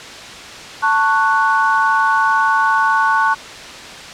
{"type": "chord", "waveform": "sine", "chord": "F# minor", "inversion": "first", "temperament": "just", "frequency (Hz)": [888, 1110, 1480], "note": ["A5", "C#6", "F#6"], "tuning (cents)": [16, 2, 0], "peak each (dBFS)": -16, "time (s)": [0.82, 3.35], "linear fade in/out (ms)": 20, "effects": ["white hiss -32 dBFS RMS until 4.13 s", "low-pass 5000 Hz 12 dB/octave"]}